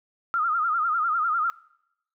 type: tone with vibrato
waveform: sine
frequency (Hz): 1305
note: E6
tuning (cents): -18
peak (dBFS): -21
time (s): 0.34-1.5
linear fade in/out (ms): 0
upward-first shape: sine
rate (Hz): 10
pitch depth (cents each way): 120
effects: noise-tail reverb RT60 0.8 s tail -23 dB re dry